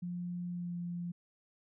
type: tone with pitch glide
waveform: sine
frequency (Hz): 176.3 to 173.97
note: F3 to F3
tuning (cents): +17 to -6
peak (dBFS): -36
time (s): 0.02-1.12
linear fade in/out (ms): 10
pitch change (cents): -23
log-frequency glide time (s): 0.49-0.76
effects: none